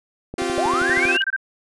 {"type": "click train", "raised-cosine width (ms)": 2, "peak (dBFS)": -18, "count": 10, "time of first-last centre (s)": [0.34, 1.054], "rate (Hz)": 12.6}
{"type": "chord", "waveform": "sawtooth", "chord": "C suspended fourth", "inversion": "none", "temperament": "equal with one note detuned", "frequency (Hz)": [261.6, 349.2, 386.6], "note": ["C4", "F4", "G4"], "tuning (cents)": [0, 0, -24], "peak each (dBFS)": [-25, -20, -22], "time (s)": [0.38, 1.17], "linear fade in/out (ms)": 5}
{"type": "linear sweep", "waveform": "sine", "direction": "up", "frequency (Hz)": [570, 2960], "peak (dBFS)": -19, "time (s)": [0.58, 1.22], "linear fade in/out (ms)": 0}
{"type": "tone bursts", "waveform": "sine", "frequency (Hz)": 1568, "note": "G6", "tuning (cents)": 0, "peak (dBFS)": -18, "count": 8, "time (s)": [0.9, 1.364], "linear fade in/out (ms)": 5, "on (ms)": 37, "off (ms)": 24}
{"effects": ["resampled to 24000 Hz"]}